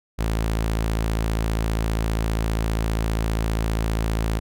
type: tone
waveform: sawtooth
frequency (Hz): 55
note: A1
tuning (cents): 0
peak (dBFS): -17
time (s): 0.18-4.4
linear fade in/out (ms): 20
effects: none